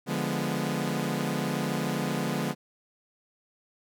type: chord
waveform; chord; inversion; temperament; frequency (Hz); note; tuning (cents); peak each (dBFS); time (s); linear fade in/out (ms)
sawtooth; D diminished seventh; none; equal; 146.83 / 174.61 / 207.7 / 246.9; D3 / F3 / Ab3 / Cb4; 0 / 0 / 0 / 0; -29; 0.06-2.55; 50
effects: none